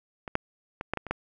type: clicks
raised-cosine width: 0.5 ms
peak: -21 / -9 / -18 / -12 / -15 / -23 / -12 dBFS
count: 7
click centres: 0.278 / 0.354 / 0.811 / 0.936 / 0.973 / 1.067 / 1.11 s
effects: none